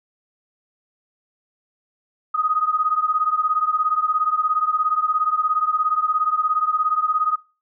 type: beating tone pair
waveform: sine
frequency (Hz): 1244.5 / 1261.5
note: D#6 / D#6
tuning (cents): 0 / +23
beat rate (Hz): 17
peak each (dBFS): -20 / -22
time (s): 2.34-7.36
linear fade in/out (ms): 10
effects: noise-tail reverb RT60 0.3 s tail -18 dB re dry